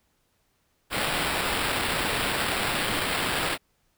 white noise with sample-and-hold, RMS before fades -27 dBFS, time 0.9-3.58 s, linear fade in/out 50 ms, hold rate 6300 Hz, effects pink hiss -70 dBFS RMS until 3.97 s

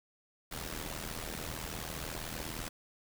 pink noise with amplitude modulation, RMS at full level -37 dBFS, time 0.51-2.69 s, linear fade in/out 10 ms, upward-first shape sine, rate 79.9 Hz, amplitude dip 80%, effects none

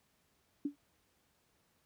sine tone with exponential decay, 287.5 Hz, D4, 37 cents flat, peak -29 dBFS, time 0.65-0.76 s, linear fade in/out 5 ms, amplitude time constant 22 ms, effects pink hiss -74 dBFS RMS until 1.85 s + high-pass 60 Hz 12 dB/octave

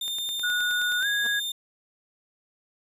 40% pulse tone, 3614 Hz, A7, 46 cents sharp, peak -27 dBFS, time 0.01-1.52 s, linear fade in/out 5 ms
click train, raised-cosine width 0.2 ms, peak -24 dBFS, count 10, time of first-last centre 0.08-1.026 s, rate 9.51 Hz
sine tone with pitch glide, 1459 to 1656.7 Hz, F#6 to G#6, -25 to -5 cents, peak -24 dBFS, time 0.43-1.4 s, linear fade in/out 10 ms, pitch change +220 cents, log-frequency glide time 1-1.06 s
10% pulse tone with exponential growth, 231.4 Hz, A#3, 13 cents flat, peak -28 dBFS, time 1.19-1.27 s, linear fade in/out 5 ms, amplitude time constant 16 ms
effects none

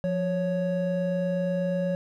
triangle tone pair together, 175.94 / 556 Hz, F3 / C#5, +13 / +5 cents, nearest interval octave + minor sixth, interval 1992 cents, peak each -25 dBFS, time 0.04-1.95 s, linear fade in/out 0 ms, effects none

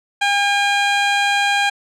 15% pulse tone, 807 Hz, G#5, 50 cents flat, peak -8 dBFS, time 0.21-1.7 s, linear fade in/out 10 ms, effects low-pass 6000 Hz 12 dB/octave

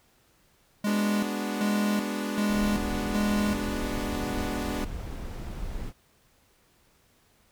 square tone with tremolo, 207.7 Hz, G#3, in tune, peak -26 dBFS, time 0.84-3.73 s, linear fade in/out 5 ms, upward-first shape square, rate 1.3 Hz, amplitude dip 80%
sawtooth chord, G# half-diminished seventh, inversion none, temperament equal, 207.7 / 246.9 / 293.7 / 370 Hz, G#3 / B3 / D4 / F#4, 0 / 0 / 0 / 0 cents, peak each -31 / -31 / -30 / -36 dBFS, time 0.86-4.85 s, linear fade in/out 10 ms
brown noise, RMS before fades -35 dBFS, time 2.48-5.93 s, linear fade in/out 50 ms
effects pink hiss -64 dBFS RMS until 7.51 s

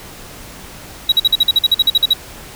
triangle tone bursts, 3864 Hz, B7, 39 cents flat, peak -6 dBFS, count 14, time 1.09-2.135 s, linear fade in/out 5 ms, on 31 ms, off 47 ms, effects pink hiss -35 dBFS RMS until 2.55 s

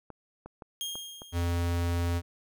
clicks, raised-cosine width 1 ms, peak -29 dBFS, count 5, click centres 0.103 / 0.46 / 0.622 / 0.955 / 1.219 s
sawtooth tone with exponential decay, 3234 Hz, G#7, 47 cents flat, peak -28 dBFS, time 0.81-1.92 s, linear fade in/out 0 ms, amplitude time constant 240 ms
square tone, 86.1 Hz, F2, 24 cents flat, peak -27 dBFS, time 1.32-2.22 s, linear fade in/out 50 ms
effects none

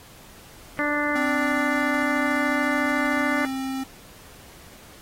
harmonic tone, 293.7 Hz, D4, in tune, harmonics 1 / 2 / 3 / 4 / 5 / 6 / 7, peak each -27 / -29 / -33 / -30 / -30 / -29 / -29 dBFS, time 0.79-3.45 s, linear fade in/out 0 ms
square tone with pitch glide, 260 to 265.5 Hz, C4 to C4, -11 to +25 cents, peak -27 dBFS, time 1.15-3.84 s, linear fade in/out 10 ms, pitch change +36 cents, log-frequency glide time 3.38-3.46 s
effects pink hiss -48 dBFS RMS until 5.01 s + AAC 48 kbps

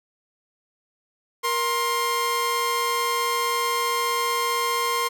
sawtooth tone pair together, 470.8 / 1057 Hz, A#4 / C6, +17 / +17 cents, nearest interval octave + major second, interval 1400 cents, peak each -24 / -19 dBFS, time 1.43-5.09 s, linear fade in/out 20 ms, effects none

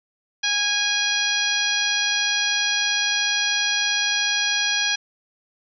harmonic tone, 823 Hz, G#5, 16 cents flat, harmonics 1 / 2 / 3 / 4 / 5 / 6 / 7, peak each -35 / -25 / -27 / -25 / -28 / -30 / -27 dBFS, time 0.43-4.96 s, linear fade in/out 10 ms, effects none

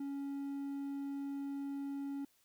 triangle tone, 279 Hz, C#4, 11 cents sharp, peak -36 dBFS, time 0-2.25 s, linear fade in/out 5 ms, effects white hiss -72 dBFS RMS until 2.44 s

